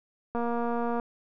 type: click train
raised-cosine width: 1 ms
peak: -18 dBFS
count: 154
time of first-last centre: 0.35-0.998 s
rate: 236 Hz
effects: none